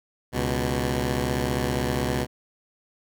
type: tone pair together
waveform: 10% pulse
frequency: 69.6 / 124.01 Hz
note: C#2 / B2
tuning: +8 / +8 cents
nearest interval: minor seventh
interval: 1000 cents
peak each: -18 dBFS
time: 0.32-2.27 s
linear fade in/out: 50 ms
effects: none

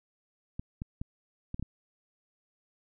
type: clicks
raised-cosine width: 5 ms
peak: -23 dBFS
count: 6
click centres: 0.595 / 0.819 / 1.015 / 1.544 / 1.596 / 1.626 s
effects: none

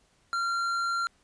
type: tone with tanh clipping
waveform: sine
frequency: 1378 Hz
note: F6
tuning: 24 cents flat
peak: -28 dBFS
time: 0.33-1.07 s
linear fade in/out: 0 ms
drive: 11 dB
effects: pink hiss -66 dBFS RMS until 1.23 s + resampled to 22050 Hz

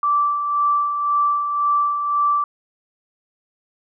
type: tone with tremolo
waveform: sine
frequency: 1166 Hz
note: D6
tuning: 13 cents flat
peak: -14 dBFS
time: 0.03-2.44 s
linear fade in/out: 2 ms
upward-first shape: sine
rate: 1.9 Hz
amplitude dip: 50%
effects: none

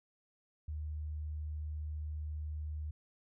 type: tone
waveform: sine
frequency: 76.2 Hz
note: D#2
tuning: 36 cents flat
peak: -37 dBFS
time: 0.68-2.91 s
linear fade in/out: 5 ms
effects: none

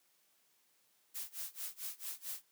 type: noise with tremolo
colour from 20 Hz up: blue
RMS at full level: -41 dBFS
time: 1.14-2.43 s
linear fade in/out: 20 ms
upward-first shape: sine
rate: 4.5 Hz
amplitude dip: 95%
effects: white hiss -73 dBFS RMS until 2.51 s + high-pass 150 Hz 12 dB/octave

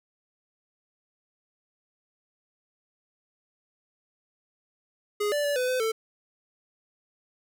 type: tone with pitch steps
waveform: square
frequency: 415 / 585 / 577 / 503 / 509 / 445.1 Hz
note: G#4 / D5 / D5 / B4 / C5 / A4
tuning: -1 / -7 / -31 / +32 / -48 / +20 cents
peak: -25 dBFS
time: 5.2-5.92 s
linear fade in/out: 10 ms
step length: 120 ms
effects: none

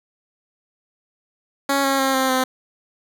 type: tone with pitch steps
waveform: 10% pulse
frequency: 277.2 / 272.4 / 267.8 / 263.2 / 258.6 Hz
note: C#4 / C#4 / C4 / C4 / C4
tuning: 0 / -30 / +40 / +10 / -20 cents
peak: -9 dBFS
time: 1.69-2.44 s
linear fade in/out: 5 ms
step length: 150 ms
effects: none

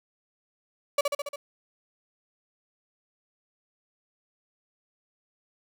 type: tone with echo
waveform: 35% pulse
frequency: 573 Hz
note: D5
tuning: 43 cents flat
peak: -18 dBFS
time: 0.98-1.01 s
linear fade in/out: 5 ms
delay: 70 ms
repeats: 5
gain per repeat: -3 dB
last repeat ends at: 1.36 s
effects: none

